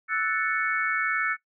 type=chord; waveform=sine; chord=F# minor seventh; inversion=third; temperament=equal; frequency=1318.5 / 1480 / 1760 / 2217 Hz; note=E6 / F#6 / A6 / C#7; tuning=0 / 0 / 0 / 0 cents; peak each=-29 dBFS; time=0.08-1.37 s; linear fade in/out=50 ms; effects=noise-tail reverb RT60 0.1 s tail -18 dB re dry